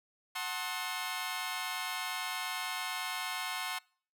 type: chord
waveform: 15% pulse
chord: F# diminished seventh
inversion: none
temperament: just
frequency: 740 / 888 / 1065.6 / 1278.7 Hz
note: F#5 / A5 / C6 / Eb6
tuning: 0 / +16 / +31 / +47 cents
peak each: -34 / -36 / -32 / -38 dBFS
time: 0.35-3.79 s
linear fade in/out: 10 ms
effects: noise-tail reverb RT60 0.5 s tail -26 dB re dry